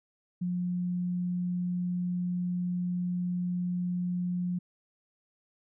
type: tone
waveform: sine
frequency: 178.3 Hz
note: F3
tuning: 36 cents sharp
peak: -28 dBFS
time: 0.41-4.59 s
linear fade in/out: 10 ms
effects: none